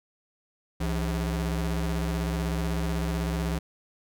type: ring-modulated tone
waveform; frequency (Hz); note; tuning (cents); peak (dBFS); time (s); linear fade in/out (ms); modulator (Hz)
45% pulse; 117; A#2; +7; -23; 0.8-3.59; 10; 50.5
effects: none